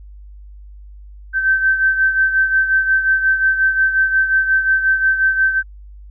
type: beating tone pair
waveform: sine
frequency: 1548 / 1553.6 Hz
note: G6 / G6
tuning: -22 / -16 cents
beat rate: 5.6 Hz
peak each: -13 / -20 dBFS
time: 1.33-5.63 s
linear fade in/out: 50 ms
effects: added 50 Hz sine -35 dBFS peak until 6.1 s